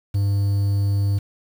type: tone with quantisation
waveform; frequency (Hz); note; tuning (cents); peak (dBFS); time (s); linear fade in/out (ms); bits
triangle; 100; G2; +35; -15; 0.14-1.19; 10; 7
effects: none